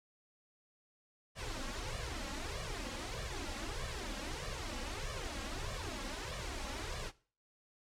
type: noise with flanger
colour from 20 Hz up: pink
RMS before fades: -41 dBFS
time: 1.35-7.12 s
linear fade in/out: 50 ms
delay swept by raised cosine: 1.7 to 3.7 ms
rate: 1.6 Hz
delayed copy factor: +1
effects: noise-tail reverb RT60 0.4 s tail -19 dB re dry + low-pass 7000 Hz 12 dB/octave